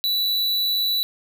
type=tone; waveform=square; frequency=3951 Hz; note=B7; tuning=in tune; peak=-20 dBFS; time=0.04-1.03 s; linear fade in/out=0 ms; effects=none